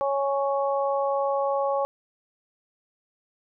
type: harmonic tone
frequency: 277.2 Hz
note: C#4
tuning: in tune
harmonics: 2 / 3 / 4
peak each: -24 / -28 / -30 dBFS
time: 0.01-1.85 s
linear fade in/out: 0 ms
effects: none